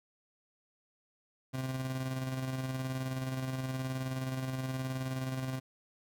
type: tone with tremolo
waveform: 30% pulse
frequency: 130.81 Hz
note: C3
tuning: in tune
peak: -30 dBFS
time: 1.53-5.6 s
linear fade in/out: 20 ms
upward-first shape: square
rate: 19 Hz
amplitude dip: 35%
effects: none